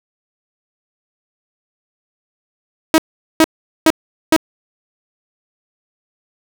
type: tone bursts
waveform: sawtooth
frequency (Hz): 318.9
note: D#4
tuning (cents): +43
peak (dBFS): -3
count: 4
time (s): 2.94-4.364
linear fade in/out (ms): 0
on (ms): 41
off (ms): 420
effects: none